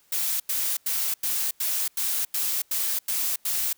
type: noise bursts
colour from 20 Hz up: blue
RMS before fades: -26 dBFS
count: 10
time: 0.12-3.73 s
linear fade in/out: 5 ms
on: 280 ms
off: 90 ms
effects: white hiss -62 dBFS RMS until 3.77 s